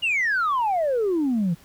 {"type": "exponential sweep", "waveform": "sine", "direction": "down", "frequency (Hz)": [2914, 160.4], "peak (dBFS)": -18, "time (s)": [0.02, 1.55], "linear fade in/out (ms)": 20, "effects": ["tanh soft clip ceiling -17 dBFS", "pink hiss -53 dBFS RMS until 1.64 s"]}